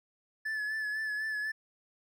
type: tone with vibrato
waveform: triangle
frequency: 1728 Hz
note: A6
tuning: 32 cents flat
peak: -30 dBFS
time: 0.45-1.52 s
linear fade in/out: 10 ms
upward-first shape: sine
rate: 4 Hz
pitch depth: 36 cents each way
effects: none